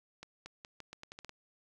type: accelerating click train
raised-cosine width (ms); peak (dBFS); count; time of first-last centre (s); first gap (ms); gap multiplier
0.2; -29; 10; 0.23-1.294; 230; 0.82
effects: none